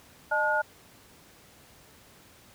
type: tone cluster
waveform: sine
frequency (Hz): 610 / 872 / 1440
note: D#5 / A5 / F#6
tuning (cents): -34 / -16 / -47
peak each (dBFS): -29 / -28 / -26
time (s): 0.31-0.62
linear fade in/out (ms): 10
effects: pink hiss -55 dBFS RMS until 2.54 s + high-pass 60 Hz 12 dB/octave